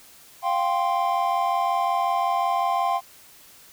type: chord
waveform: triangle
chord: F suspended second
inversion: none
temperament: equal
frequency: 698.5 / 784 / 1046.5 Hz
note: F5 / G5 / C6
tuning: 0 / 0 / 0 cents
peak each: -23 dBFS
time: 0.42-3.01 s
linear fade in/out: 50 ms
effects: white hiss -50 dBFS RMS until 3.72 s